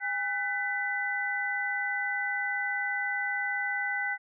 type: tone cluster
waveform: sine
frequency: 812 / 1512 / 1993 Hz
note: G#5 / F#6 / B6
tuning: -39 / +37 / +15 cents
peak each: -36 / -32 / -31 dBFS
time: 0-4.18 s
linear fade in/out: 50 ms
effects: none

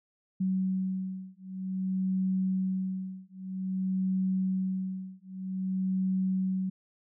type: beating tone pair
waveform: sine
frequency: 187.9 / 188.42 Hz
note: F#3 / F#3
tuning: +27 / +32 cents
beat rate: 0.52 Hz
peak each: -31 dBFS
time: 0.4-6.7 s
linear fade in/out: 10 ms
effects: none

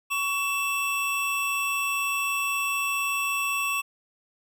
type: tone pair together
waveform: square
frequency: 1118.8 / 2661 Hz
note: C#6 / E7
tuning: +16 / +16 cents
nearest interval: octave + minor third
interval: 1500 cents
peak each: -30 / -27 dBFS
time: 0.1-3.82 s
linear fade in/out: 20 ms
effects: none

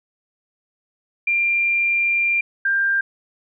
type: tone pair in turn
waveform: sine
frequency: 2384 / 1591.1 Hz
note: D7 / G6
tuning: +25 / +25 cents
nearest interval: perfect fifth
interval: 700 cents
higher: first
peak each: -16 dBFS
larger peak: neither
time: 1.27-2.41 / 2.65-3.01 s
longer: first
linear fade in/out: 5 ms
effects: none

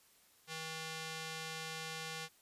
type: tone with band-pass filter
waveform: square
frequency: 160 Hz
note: D#3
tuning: 49 cents sharp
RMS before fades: -44 dBFS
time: 0.47-2.29 s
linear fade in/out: 50 ms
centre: 4000 Hz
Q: 0.6
effects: white hiss -67 dBFS RMS until 2.41 s + resampled to 32000 Hz

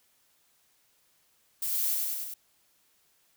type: noise with echo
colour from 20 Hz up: violet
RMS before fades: -31 dBFS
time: 1.62-1.94 s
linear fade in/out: 5 ms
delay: 100 ms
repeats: 4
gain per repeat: -2 dB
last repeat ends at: 2.34 s
effects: white hiss -68 dBFS RMS until 3.36 s

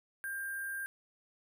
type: tone with sample-and-hold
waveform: sine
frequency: 1594 Hz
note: G6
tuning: 28 cents sharp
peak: -36 dBFS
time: 0.24-0.86 s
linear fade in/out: 0 ms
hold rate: 11025 Hz
effects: none

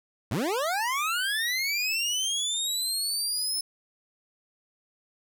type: linear sweep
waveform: 25% pulse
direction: up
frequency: 84.2 to 5274 Hz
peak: -22 dBFS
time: 0.31-3.61 s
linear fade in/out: 5 ms
effects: none

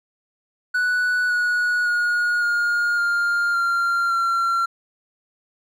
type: tone with pitch steps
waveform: triangle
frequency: 1480 / 1460.5 / 1441.2 / 1422.2 / 1403.4 / 1384.9 / 1366.6 Hz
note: F#6 / F#6 / F#6 / F6 / F6 / F6 / F6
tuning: 0 / -23 / -46 / +31 / +8 / -15 / -38 cents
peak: -16 dBFS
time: 0.74-4.66 s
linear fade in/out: 10 ms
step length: 560 ms
effects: none

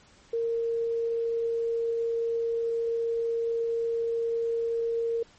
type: tone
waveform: sine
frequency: 461.7 Hz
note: A#4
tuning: 17 cents flat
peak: -25 dBFS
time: 0.33-5.23 s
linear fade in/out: 5 ms
effects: pink hiss -57 dBFS RMS until 5.38 s + MP3 32 kbps

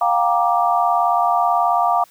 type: chord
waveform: sine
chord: G minor seventh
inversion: third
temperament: just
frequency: 705.6 / 784 / 940.8 / 1176 Hz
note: F5 / G5 / Bb5 / D6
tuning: +18 / 0 / +16 / +2 cents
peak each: -17 / -22 / -21 / -20 dBFS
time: 0.01-2.04 s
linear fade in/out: 5 ms
effects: white hiss -52 dBFS RMS until 2.1 s

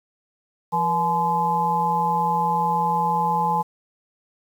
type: harmonic tone with a mistuned harmonic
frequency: 170.9 Hz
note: F3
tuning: 37 cents flat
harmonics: 1 / 3 / 5 / 6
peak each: -28 / -32 / -20 / -25 dBFS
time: 0.72-3.63 s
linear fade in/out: 20 ms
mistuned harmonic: 3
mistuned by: -110 cents
effects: 8-bit

